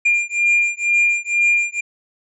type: beating tone pair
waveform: triangle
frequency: 2400 / 2402.1 Hz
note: D7 / D7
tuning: +37 / +38 cents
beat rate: 2.1 Hz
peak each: -16 dBFS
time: 0.05-1.81 s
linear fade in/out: 10 ms
effects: resampled to 22050 Hz